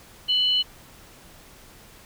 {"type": "tone pair together", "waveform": "sine", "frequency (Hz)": [2979, 4183], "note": ["F#7", "C8"], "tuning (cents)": [11, -1], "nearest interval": "tritone", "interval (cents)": 588, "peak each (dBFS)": [-19, -27], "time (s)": [0.28, 0.63], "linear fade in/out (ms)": 20, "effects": ["pink hiss -49 dBFS RMS until 2.05 s"]}